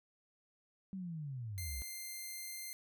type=linear sweep; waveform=sine; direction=down; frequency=196 to 57.4 Hz; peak=-40 dBFS; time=0.93-1.82 s; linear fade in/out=0 ms
type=tone; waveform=5% pulse; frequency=2093 Hz; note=C7; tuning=in tune; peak=-33 dBFS; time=1.58-2.73 s; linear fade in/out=0 ms
effects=none